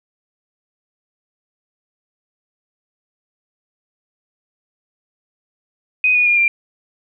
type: tone with pitch steps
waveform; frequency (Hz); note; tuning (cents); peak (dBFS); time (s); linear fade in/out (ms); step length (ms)
sine; 2501 / 2459 / 2419 / 2378; D#7 / D#7 / D#7 / D7; +8 / -21 / -49 / +21; -11; 6.04-6.48; 2; 110
effects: none